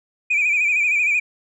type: tone with vibrato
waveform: sine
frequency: 2400 Hz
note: D7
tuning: 37 cents sharp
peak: -14 dBFS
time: 0.3-1.2 s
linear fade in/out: 10 ms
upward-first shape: sine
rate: 13 Hz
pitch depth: 77 cents each way
effects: tanh soft clip ceiling -13 dBFS